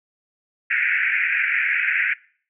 white band-pass noise, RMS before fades -21 dBFS, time 0.7-2.14 s, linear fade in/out 10 ms, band 1500 to 2500 Hz, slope 96 dB/octave, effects noise-tail reverb RT60 0.5 s tail -23 dB re dry

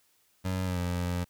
25% pulse tone with pitch glide, 93.3 to 88.52 Hz, F#2 to F2, +15 to +24 cents, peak -25 dBFS, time 0.44-1.25 s, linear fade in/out 20 ms, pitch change -91 cents, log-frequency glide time 0.64-0.78 s, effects white hiss -68 dBFS RMS until 1.29 s

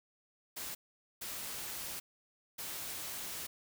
white noise bursts at uneven times, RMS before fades -42 dBFS, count 3, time 0.56-0.75 / 1.21-2 / 2.58-3.47 s, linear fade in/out 10 ms, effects none

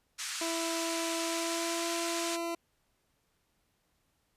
white band-pass noise, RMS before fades -38 dBFS, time 0.18-2.37 s, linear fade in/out 20 ms, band 1200 to 8400 Hz, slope 24 dB/octave
20% pulse tone with pitch glide, 331.4 to 337.6 Hz, E4 to E4, +9 to +41 cents, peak -28 dBFS, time 0.41-2.55 s, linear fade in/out 5 ms, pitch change +32 cents, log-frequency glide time 1.19-1.89 s
effects pink hiss -75 dBFS RMS until 4.36 s + resampled to 32000 Hz

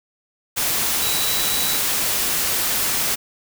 sine tone in noise, 3925 Hz, B7, 11 cents flat, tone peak -26 dBFS, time 1.01-1.79 s, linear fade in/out 20 ms, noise white, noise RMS -21 dBFS, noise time 0.56-3.16 s, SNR -8 dB, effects none

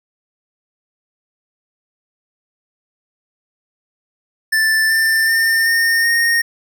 square tone with pitch steps, 1764 / 1785.5 / 1807.3 / 1829.4 / 1851.7 Hz, A6 / A6 / A6 / A#6 / A#6, +4 / +25 / +46 / -33 / -12 cents, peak -13 dBFS, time 4.52-6.42 s, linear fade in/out 10 ms, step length 380 ms, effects none

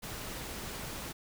pink noise, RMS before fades -41 dBFS, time 0.02-1.13 s, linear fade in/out 20 ms, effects none

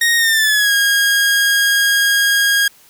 sawtooth tone with pitch glide, 1864.7 to 1632.7 Hz, A#6 to G#6, 0 to -30 cents, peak -8 dBFS, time 0.01-2.68 s, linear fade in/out 5 ms, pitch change -230 cents, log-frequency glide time 0.17-0.73 s, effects white hiss -48 dBFS RMS until 2.89 s

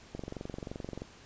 click train, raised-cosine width 2 ms, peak -25 dBFS, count 21, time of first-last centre 0.15-1.02 s, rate 23 Hz, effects pink hiss -55 dBFS RMS until 1.25 s + resampled to 16000 Hz

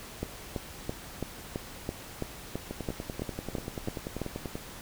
two click trains, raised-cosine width 2 ms, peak -18 / -21 dBFS, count 13 / 20, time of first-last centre 0.23-4.217 / 2.71-4.555 s, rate 3.01 / 10.3 Hz, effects pink hiss -45 dBFS RMS until 4.81 s

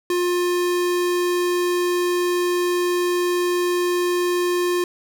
square tone, 354.5 Hz, F4, 26 cents sharp, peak -19 dBFS, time 0.1-4.84 s, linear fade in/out 2 ms, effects none

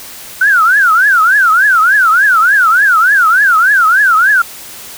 sine tone with vibrato, 1467 Hz, F#6, 15 cents flat, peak -5 dBFS, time 0.41-4.42 s, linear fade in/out 5 ms, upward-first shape triangle, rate 3.4 Hz, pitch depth 290 cents each way, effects white hiss -30 dBFS RMS until 4.97 s

